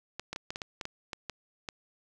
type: clicks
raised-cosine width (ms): 0.2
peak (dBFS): -19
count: 11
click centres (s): 0.196 / 0.33 / 0.361 / 0.505 / 0.559 / 0.618 / 0.812 / 0.854 / 1.132 / 1.297 / 1.688
effects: none